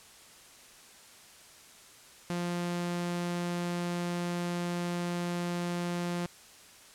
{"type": "tone", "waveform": "sawtooth", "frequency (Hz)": 174.61, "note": "F3", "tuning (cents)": 0, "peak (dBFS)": -27, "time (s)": [2.3, 6.26], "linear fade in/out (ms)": 0, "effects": ["white hiss -54 dBFS RMS until 6.94 s", "low-pass 10000 Hz 12 dB/octave"]}